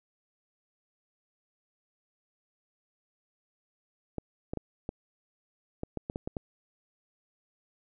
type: clicks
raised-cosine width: 2 ms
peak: -20 dBFS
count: 10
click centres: 4.183 / 4.535 / 4.573 / 4.891 / 5.834 / 5.973 / 6.099 / 6.159 / 6.275 / 6.368 s
effects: none